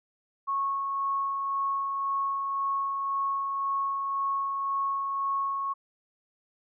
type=tone with tremolo; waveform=sine; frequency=1100 Hz; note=C#6; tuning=14 cents flat; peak=-25 dBFS; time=0.47-5.74 s; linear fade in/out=20 ms; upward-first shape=sine; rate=1.9 Hz; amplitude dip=30%; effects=none